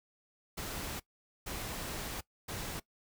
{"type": "noise bursts at uneven times", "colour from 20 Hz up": "pink", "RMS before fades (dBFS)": -40, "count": 3, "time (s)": [[0.57, 1], [1.46, 2.21], [2.48, 2.8]], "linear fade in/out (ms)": 10, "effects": ["noise-tail reverb RT60 0.1 s tail -20 dB re dry"]}